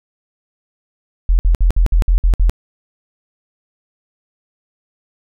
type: tone bursts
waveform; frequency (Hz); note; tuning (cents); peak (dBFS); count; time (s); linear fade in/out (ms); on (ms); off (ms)
sine; 42.61; F1; -42; -8; 8; 1.29-2.496; 0; 100; 58
effects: none